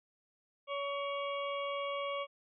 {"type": "harmonic tone with a mistuned harmonic", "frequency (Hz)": 563, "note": "C#5", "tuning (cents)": 27, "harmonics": [1, 2, 4, 5, 6], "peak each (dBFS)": [-37, -39, -44, -48, -48], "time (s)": [0.67, 2.27], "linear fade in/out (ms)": 50, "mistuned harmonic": 6, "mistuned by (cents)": -41, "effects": []}